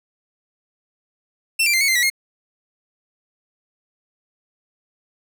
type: tone with pitch steps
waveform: sawtooth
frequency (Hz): 2695 / 2358 / 2088 / 2215 / 2082 / 1942 / 2140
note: E7 / D7 / C7 / C#7 / C7 / B6 / C7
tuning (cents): +38 / +6 / -4 / -2 / -9 / -30 / +38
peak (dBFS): -12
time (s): 1.59-2.101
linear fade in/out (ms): 10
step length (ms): 73
effects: none